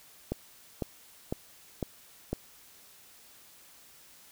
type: click train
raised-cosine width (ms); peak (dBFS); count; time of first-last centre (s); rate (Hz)
2; -17; 5; 0.32-2.33; 1.99
effects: white hiss -56 dBFS RMS until 4.31 s